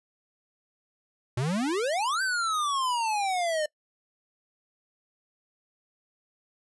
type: exponential two-way sweep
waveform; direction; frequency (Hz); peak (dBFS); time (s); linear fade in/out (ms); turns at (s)
square; up then down; 116.54 to 1574 to 597; -26; 1.37-3.66; 5; 2.22
effects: noise-tail reverb RT60 0.1 s tail -24 dB re dry + resampled to 24000 Hz